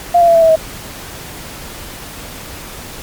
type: tone with pitch steps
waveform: sine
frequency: 698.5 / 686.1 / 673.9 / 662 / 650.2 / 638.7 Hz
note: F5 / F5 / E5 / E5 / E5 / D#5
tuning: 0 / -31 / +38 / +7 / -24 / +45 cents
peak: -5 dBFS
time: 0.14-0.56 s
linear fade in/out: 10 ms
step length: 70 ms
effects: pink hiss -30 dBFS RMS until 3.02 s + MP3 96 kbps